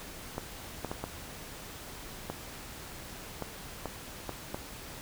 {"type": "clicks", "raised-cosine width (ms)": 1, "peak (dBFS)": -20, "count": 9, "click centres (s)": [0.381, 0.847, 0.915, 1.04, 2.3, 3.423, 3.857, 4.293, 4.545], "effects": ["pink hiss -45 dBFS RMS until 5.01 s"]}